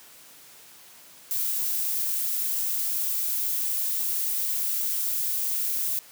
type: noise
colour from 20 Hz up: violet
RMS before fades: -27 dBFS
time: 1.31-5.99 s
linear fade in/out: 0 ms
effects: white hiss -50 dBFS RMS until 6.11 s + high-pass 100 Hz 12 dB/octave